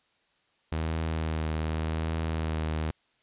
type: tone with vibrato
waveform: sawtooth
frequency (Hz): 79.5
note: D#2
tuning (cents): +38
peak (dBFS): -24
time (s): 0.72-2.91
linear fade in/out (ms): 0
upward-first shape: triangle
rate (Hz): 0.87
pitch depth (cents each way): 27
effects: white hiss -69 dBFS RMS until 3.22 s + resampled to 8000 Hz